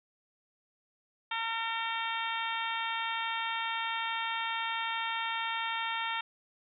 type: harmonic tone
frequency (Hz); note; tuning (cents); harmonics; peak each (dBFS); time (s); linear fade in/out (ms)
455.3; A#4; -41; 2 / 3 / 4 / 5 / 6 / 7 / 8; -36 / -38 / -39 / -40 / -41 / -41 / -42; 1.31-6.21; 5
effects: none